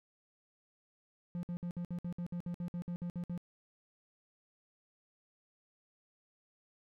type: tone bursts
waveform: triangle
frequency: 174.61 Hz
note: F3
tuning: in tune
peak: -34 dBFS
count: 15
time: 1.35-3.377 s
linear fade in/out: 0 ms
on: 81 ms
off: 58 ms
effects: none